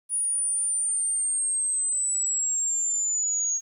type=linear sweep; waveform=sine; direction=down; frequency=9720 to 6580 Hz; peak=-23 dBFS; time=0.09-3.61 s; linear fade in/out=50 ms; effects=10-bit